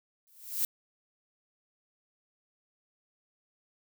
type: noise with exponential growth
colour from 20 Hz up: violet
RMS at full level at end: -26 dBFS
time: 0.27-0.65 s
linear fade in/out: 1 ms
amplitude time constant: 81 ms
effects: none